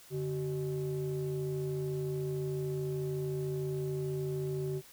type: ring-modulated tone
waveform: triangle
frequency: 117.6 Hz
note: A#2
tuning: 16 cents sharp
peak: -27 dBFS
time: 0.1-4.82 s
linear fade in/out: 50 ms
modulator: 262 Hz
effects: white hiss -56 dBFS RMS until 4.92 s